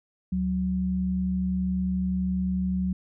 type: tone pair together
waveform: sine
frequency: 73.42 / 185.01 Hz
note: D2 / F#3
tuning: 0 / 0 cents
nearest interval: octave + major third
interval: 1600 cents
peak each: -32 / -24 dBFS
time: 0.32-2.93 s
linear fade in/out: 5 ms
effects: none